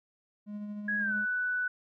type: tone with tremolo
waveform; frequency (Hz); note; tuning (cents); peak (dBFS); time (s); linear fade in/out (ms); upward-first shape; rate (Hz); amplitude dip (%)
triangle; 207.7; G#3; 0; -33; 0.46-1.26; 50; sine; 13; 30
type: tone with pitch glide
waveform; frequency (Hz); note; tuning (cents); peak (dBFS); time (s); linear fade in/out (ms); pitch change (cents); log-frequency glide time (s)
sine; 1661.2 to 1488.5; G#6 to F#6; 0 to +10; -28; 0.88-1.68; 5; -190; 0.99-1.14
effects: none